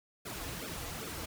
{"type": "noise with flanger", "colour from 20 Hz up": "pink", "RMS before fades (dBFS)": -41, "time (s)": [0.25, 1.26], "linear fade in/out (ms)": 10, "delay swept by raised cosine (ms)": [1, 5.4], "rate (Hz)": 2.5, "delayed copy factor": -0.95, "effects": []}